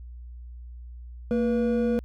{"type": "tone pair together", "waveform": "triangle", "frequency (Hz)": [228.7, 485], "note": ["A#3", "B4"], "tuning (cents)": [-33, -31], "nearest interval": "octave + minor second", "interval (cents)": 1302, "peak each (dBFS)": [-21, -23], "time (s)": [1.31, 1.99], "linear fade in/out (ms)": 0, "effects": ["added 60 Hz sine -38 dBFS peak until 2.04 s", "MP3 96 kbps"]}